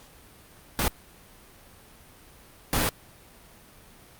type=noise bursts at uneven times; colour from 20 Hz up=pink; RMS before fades=-24 dBFS; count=2; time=0.79-0.88 / 2.73-2.89 s; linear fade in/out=0 ms; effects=pink hiss -52 dBFS RMS until 4.19 s + Opus 48 kbps